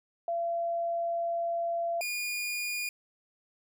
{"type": "tone pair in turn", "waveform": ["sine", "sawtooth"], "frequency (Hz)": [680, 2434], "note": ["F5", "D#7"], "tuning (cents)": [-46, -39], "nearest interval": "octave + minor seventh", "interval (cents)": 2207, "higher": "second", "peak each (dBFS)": -28, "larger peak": "neither", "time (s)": [[0.28, 2.01], [2.01, 2.89]], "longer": "first", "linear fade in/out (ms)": 2, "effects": []}